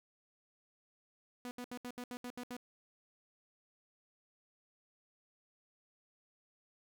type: tone bursts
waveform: sawtooth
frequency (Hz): 246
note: B3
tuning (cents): -7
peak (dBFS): -38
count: 9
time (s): 1.45-2.566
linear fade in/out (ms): 0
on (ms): 60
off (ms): 72
effects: none